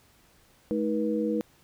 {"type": "tone cluster", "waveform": "sine", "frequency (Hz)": [214.5, 316.3, 481.7], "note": ["A3", "D#4", "B4"], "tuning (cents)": [-44, 29, -43], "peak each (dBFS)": -29, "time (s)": [0.71, 1.41], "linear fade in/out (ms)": 0, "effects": ["pink hiss -61 dBFS RMS until 1.63 s"]}